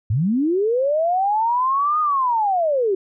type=linear two-way sweep; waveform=sine; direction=up then down; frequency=92.5 to 1246 to 366.6 Hz; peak=-16 dBFS; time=0.1-2.95 s; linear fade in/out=5 ms; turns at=2 s; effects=none